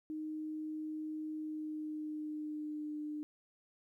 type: tone with pitch glide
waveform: sine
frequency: 309.7 to 300.5 Hz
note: D#4 to D4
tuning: -8 to +40 cents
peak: -38 dBFS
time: 0.1-3.23 s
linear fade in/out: 0 ms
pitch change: -52 cents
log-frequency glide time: 1.35-3.01 s
effects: 13-bit